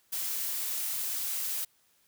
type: noise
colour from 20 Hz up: blue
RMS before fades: -33 dBFS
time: 0.12-1.65 s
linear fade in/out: 10 ms
effects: white hiss -68 dBFS RMS until 2.07 s